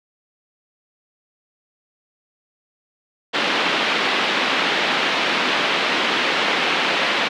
white band-pass noise, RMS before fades -20 dBFS, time 3.33-7.29 s, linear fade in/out 20 ms, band 200 to 3400 Hz, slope 24 dB/octave, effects none

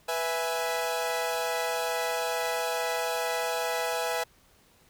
sawtooth chord, E major, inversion second, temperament equal, 493.9 / 659.3 / 830.6 Hz, B4 / E5 / G#5, 0 / 0 / 0 cents, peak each -28 / -28 / -29 dBFS, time 0.08-4.24 s, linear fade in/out 10 ms, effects pink hiss -61 dBFS RMS until 4.89 s

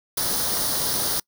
white noise with comb filter, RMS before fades -24 dBFS, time 0.17-1.2 s, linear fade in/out 5 ms, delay 0.2 ms, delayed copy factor +0.7, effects noise-tail reverb RT60 0.1 s tail -26 dB re dry

